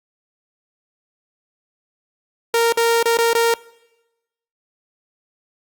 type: tone with dropouts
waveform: sawtooth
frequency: 463.4 Hz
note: A#4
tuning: 10 cents flat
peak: -10 dBFS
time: 2.54-3.54 s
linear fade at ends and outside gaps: 2 ms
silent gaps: 2.724-2.773 / 3.028-3.056 / 3.172-3.186 / 3.332-3.35 s
effects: noise-tail reverb RT60 1.0 s tail -22 dB re dry + Opus 48 kbps